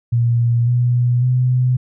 sine tone with pitch steps, 118.3 / 122.19 / 126.21 Hz, A#2 / B2 / B2, +26 / -18 / +38 cents, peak -12 dBFS, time 0.12-1.77 s, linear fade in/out 10 ms, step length 550 ms, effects none

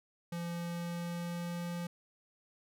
square tone with pitch glide, 171.2 to 173.19 Hz, F3 to F3, -34 to -14 cents, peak -37 dBFS, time 0.32-1.87 s, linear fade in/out 5 ms, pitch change +20 cents, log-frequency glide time 0.46-1.71 s, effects none

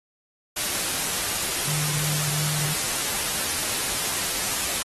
sine tone in noise, 150 Hz, D3, 37 cents sharp, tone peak -29 dBFS, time 1.67-2.74 s, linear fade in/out 10 ms, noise white, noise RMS -26 dBFS, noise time 0.56-4.83 s, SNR -6 dB, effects AAC 32 kbps

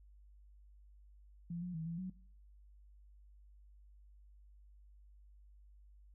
sine tone with pitch steps, 171.1 / 178.5 / 161 / 167.8 / 185.2 Hz, F3 / F3 / E3 / E3 / F#3, -35 / +38 / -41 / +31 / +2 cents, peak -39 dBFS, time 1.5-2.1 s, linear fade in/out 5 ms, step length 120 ms, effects noise-tail reverb RT60 0.6 s tail -23 dB re dry + added 50 Hz sine -58 dBFS peak until 6.14 s

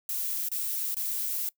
violet noise with dropouts, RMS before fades -31 dBFS, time 0.09-1.49 s, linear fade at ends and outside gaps 2 ms, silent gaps 0.487-0.516 / 0.945-0.967 s, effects noise-tail reverb RT60 0.1 s tail -22 dB re dry

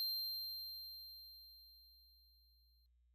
square tone with exponential decay, 4164 Hz, C8, 9 cents flat, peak -37 dBFS, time 0-2.86 s, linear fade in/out 0 ms, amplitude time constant 620 ms, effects noise-tail reverb RT60 0.3 s tail -26 dB re dry + added 60 Hz sine -70 dBFS peak until 3.14 s

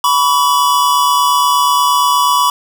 square tone pair together, 986.6 / 1135 Hz, B5 / C#6, -2 / +41 cents, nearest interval major second, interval 243 cents, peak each -13 dBFS, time 0.04-2.5 s, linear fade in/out 2 ms, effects none

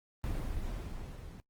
brown noise with level ramp, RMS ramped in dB -33 to -47 dBFS, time 0.24-1.4 s, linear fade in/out 0 ms, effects noise-tail reverb RT60 0.1 s tail -25 dB re dry + Opus 24 kbps

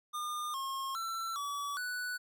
square tone with pitch steps, 1211 / 1077 / 1342 / 1142 / 1483 Hz, D#6 / C6 / E6 / D6 / F#6, -47 / +50 / +31 / -49 / +4 cents, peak -36 dBFS, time 0.13-2.18 s, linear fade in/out 20 ms, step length 410 ms, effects none

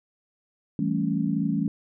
sine chord, A dominant seventh, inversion second, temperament equal, 164.81 / 196 / 220 / 277.2 Hz, E3 / G3 / A3 / C#4, 0 / 0 / 0 / 0 cents, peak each -28 dBFS, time 0.79-1.68 s, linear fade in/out 2 ms, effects none

